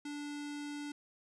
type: tone with notch filter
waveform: square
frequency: 291.6 Hz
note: D4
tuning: 12 cents flat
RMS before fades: -42 dBFS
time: 0.05-0.92 s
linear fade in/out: 5 ms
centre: 600 Hz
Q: 0.77
effects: resampled to 22050 Hz + 13-bit